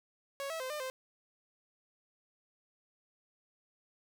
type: tone with pitch steps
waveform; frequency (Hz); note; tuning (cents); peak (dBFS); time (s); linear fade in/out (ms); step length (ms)
sawtooth; 554 / 649 / 517 / 601 / 520; C#5 / E5 / C5 / D5 / C5; -1 / -27 / -21 / +40 / -11; -33; 0.4-0.9; 0; 100
effects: none